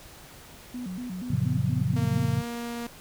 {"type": "tone with vibrato", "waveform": "sine", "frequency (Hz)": 213.1, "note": "G#3", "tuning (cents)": 45, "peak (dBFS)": -32, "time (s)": [0.74, 2.25], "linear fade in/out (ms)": 5, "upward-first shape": "square", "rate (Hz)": 4.2, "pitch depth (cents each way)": 260}
{"type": "chord", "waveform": "sine", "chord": "Gb major seventh", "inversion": "none", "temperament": "just", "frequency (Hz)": [92.5, 115.62, 138.75, 173.43], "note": ["Gb2", "Bb2", "Db3", "F3"], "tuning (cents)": [0, -14, 2, -12], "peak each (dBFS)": [-33, -27, -27, -32], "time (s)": [1.3, 2.42], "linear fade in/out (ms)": 5}
{"type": "tone with pitch glide", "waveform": "sawtooth", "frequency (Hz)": [230.3, 236.1], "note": ["A#3", "A#3"], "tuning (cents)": [-21, 22], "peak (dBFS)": -28, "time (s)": [1.96, 2.87], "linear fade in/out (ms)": 5, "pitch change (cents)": 43, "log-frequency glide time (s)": [2.31, 2.44]}
{"effects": ["pink hiss -48 dBFS RMS until 3 s"]}